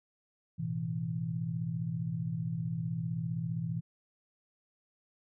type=chord; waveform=sine; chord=A suspended second; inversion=none; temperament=equal with one note detuned; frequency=110 / 125.34 / 164.81 Hz; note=A2 / B2 / E3; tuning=0 / +26 / 0 cents; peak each=-40 / -37 / -34 dBFS; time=0.58-3.81 s; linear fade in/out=20 ms; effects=none